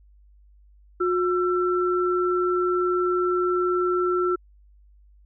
sine tone pair together, 360.6 / 1342 Hz, F#4 / E6, -45 / +31 cents, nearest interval octave + major seventh, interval 2276 cents, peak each -21 / -25 dBFS, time 1-4.36 s, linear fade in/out 10 ms, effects added 50 Hz sine -51 dBFS peak until 5.25 s

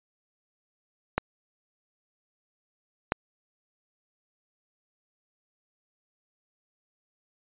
clicks, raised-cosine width 0.5 ms, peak -8 dBFS, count 2, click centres 1.18 / 3.121 s, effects resampled to 8000 Hz

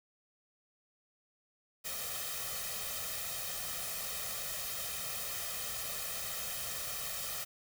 white noise with comb filter, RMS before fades -39 dBFS, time 1.84-7.45 s, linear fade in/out 20 ms, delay 1.6 ms, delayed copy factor +0.8, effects none

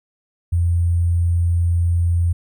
sine tone with sample-and-hold, 85.8 Hz, F2, 30 cents flat, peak -14 dBFS, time 0.52-2.33 s, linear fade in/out 10 ms, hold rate 8820 Hz, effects none

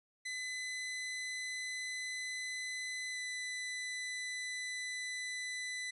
sawtooth tone with pitch glide, 2013 to 1999.1 Hz, B6 to B6, +33 to +21 cents, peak -35 dBFS, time 0.25-5.91 s, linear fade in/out 10 ms, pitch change -12 cents, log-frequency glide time 3.11-3.18 s, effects resampled to 24000 Hz

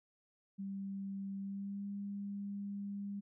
sine tone with pitch glide, 196 to 200.9 Hz, G3 to G3, 0 to +43 cents, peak -39 dBFS, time 0.58-3.21 s, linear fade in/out 20 ms, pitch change +43 cents, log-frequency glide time 1.39-1.86 s, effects none

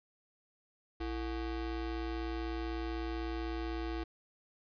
square ring-modulated tone, 196 Hz, G3, in tune, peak -33 dBFS, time 1-4.04 s, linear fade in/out 10 ms, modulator 138 Hz, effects resampled to 11025 Hz

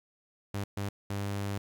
sawtooth tone bursts at uneven times, 100.3 Hz, G2, 40 cents sharp, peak -28 dBFS, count 3, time 0.54-0.64 / 0.77-0.89 / 1.1-1.58 s, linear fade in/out 5 ms, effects 11-bit

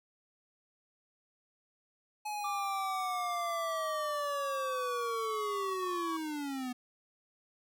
square linear sweep, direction down, 849 to 245.7 Hz, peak -36 dBFS, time 2.25-6.73 s, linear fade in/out 10 ms
triangle tone with pitch glide, 1174.7 to 1121 Hz, D6 to C#6, 0 to +19 cents, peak -33 dBFS, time 2.44-6.17 s, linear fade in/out 5 ms, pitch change -81 cents, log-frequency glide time 3.41-5.51 s
effects none

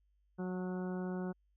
harmonic tone with a mistuned harmonic, 183.3 Hz, F#3, 16 cents flat, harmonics 1 / 2 / 3 / 4 / 5 / 6 / 7 / 8, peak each -37 / -42 / -49 / -51 / -54 / -57 / -58 / -54 dBFS, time 0.38-1.33 s, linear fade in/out 20 ms, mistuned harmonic 5, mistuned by -26 cents, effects added 50 Hz sine -70 dBFS peak until 1.56 s

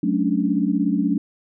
sine chord, D major seventh, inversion first, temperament equal with one note detuned, 185 / 216 / 277.2 / 293.7 Hz, F#3 / A3 / C#4 / D4, 0 / -32 / 0 / 0 cents, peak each -23 dBFS, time 0.03-1.18 s, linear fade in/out 5 ms, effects none

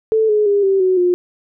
sine tone with pitch steps, 440.4 / 422.2 / 404.8 / 388.1 / 372 / 356.7 Hz, A4 / G#4 / G#4 / G4 / F#4 / F4, +2 / +29 / -44 / -17 / +9 / +37 cents, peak -11 dBFS, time 0.12-1.14 s, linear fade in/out 0 ms, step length 170 ms, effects none

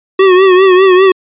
square tone with vibrato, 374.9 Hz, F#4, 23 cents sharp, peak -4 dBFS, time 0.19-1.12 s, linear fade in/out 5 ms, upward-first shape triangle, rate 5 Hz, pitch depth 80 cents each way, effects resampled to 8000 Hz

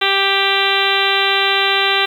harmonic tone, 392.8 Hz, G4, 4 cents sharp, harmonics 1 / 2 / 3 / 4 / 5 / 6 / 7 / 8 / 9 / 10, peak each -22 / -22 / -22 / -22 / -22 / -22 / -22 / -22 / -22 / -22 dBFS, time 0.01-2.06 s, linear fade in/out 10 ms, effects 7-bit

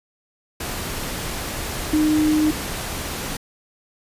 sine tone in noise, 306.7 Hz, D#4, 25 cents flat, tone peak -15 dBFS, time 1.93-2.51 s, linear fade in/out 5 ms, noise pink, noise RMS -28 dBFS, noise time 0.6-3.37 s, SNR +10 dB, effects resampled to 32000 Hz

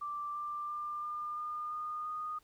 sine tone with pitch steps, 1174.7 / 1184.2 / 1193.9 / 1203.5 / 1213.3 / 1223.2 / 1233.1 Hz, D6 / D6 / D6 / D6 / D#6 / D#6 / D#6, 0 / +14 / +28 / +42 / -44 / -30 / -16 cents, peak -36 dBFS, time 0.01-2.39 s, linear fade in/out 10 ms, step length 340 ms, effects pink hiss -69 dBFS RMS until 2.43 s

